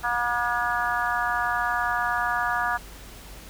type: harmonic tone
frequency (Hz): 240.3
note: B3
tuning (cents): -47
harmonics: 3 / 4 / 5 / 6 / 7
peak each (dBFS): -29 / -29 / -29 / -29 / -29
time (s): 0.03-2.78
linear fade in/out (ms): 20
effects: added 50 Hz sine -44 dBFS peak until 3.49 s + pink hiss -45 dBFS RMS until 3.49 s